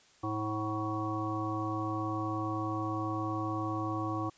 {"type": "harmonic tone with a mistuned harmonic", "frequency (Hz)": 107.6, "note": "A2", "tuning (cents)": -38, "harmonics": [1, 3, 5, 7, 9, 10], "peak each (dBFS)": [-37, -35, -44, -41, -45, -37], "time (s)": [0.23, 4.3], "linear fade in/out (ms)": 10, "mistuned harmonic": 10, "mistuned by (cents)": 63, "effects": ["white hiss -62 dBFS RMS until 4.37 s", "resampled to 16000 Hz"]}